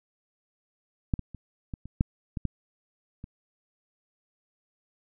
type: clicks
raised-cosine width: 5 ms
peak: -12 / -21 / -28 / -22 / -28 / -9 / -19 / -15 / -27 dBFS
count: 9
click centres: 1.138 / 1.193 / 1.347 / 1.738 / 1.856 / 2.009 / 2.372 / 2.453 / 3.241 s
effects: none